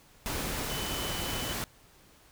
sine tone in noise, 3012 Hz, F#7, 30 cents sharp, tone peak -39 dBFS, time 0.7-1.53 s, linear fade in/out 0 ms, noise pink, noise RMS -34 dBFS, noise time 0.26-1.64 s, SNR -8 dB, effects pink hiss -59 dBFS RMS until 2.31 s

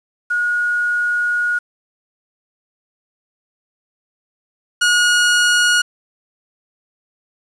sine / sawtooth tone pair in turn, 1445 / 1445 Hz, F#6 / F#6, -41 / -41 cents, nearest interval unison, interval 0 cents, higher neither, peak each -15 / -8 dBFS, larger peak second, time 0.3-1.59 / 4.81-5.82 s, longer first, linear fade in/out 10 ms, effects resampled to 22050 Hz + 7-bit

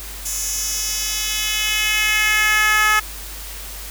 10% pulse tone with high-pass filter sweep, 427.2 Hz, G#4, 49 cents sharp, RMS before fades -19 dBFS, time 0.25-3 s, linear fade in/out 10 ms, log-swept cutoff 7500 to 1300 Hz, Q 1.8, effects added 50 Hz sine -34 dBFS peak until 3.9 s + white hiss -34 dBFS RMS until 3.9 s

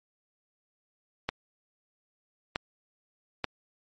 clicks, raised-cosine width 0.3 ms, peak -12 dBFS, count 3, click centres 1.29 / 2.559 / 3.443 s, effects MP3 48 kbps

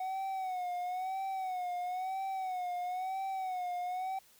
triangle tone with vibrato, 742 Hz, F#5, 5 cents sharp, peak -32 dBFS, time 0-4.19 s, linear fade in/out 5 ms, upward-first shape sine, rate 1 Hz, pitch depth 72 cents each way, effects white hiss -63 dBFS RMS until 4.39 s

